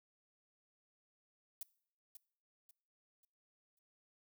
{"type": "noise with echo", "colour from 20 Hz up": "violet", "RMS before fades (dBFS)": -44, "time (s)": [1.61, 1.63], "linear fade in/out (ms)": 2, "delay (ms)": 540, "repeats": 4, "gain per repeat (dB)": -9, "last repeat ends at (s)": 3.79, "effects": ["noise-tail reverb RT60 0.6 s tail -22 dB re dry"]}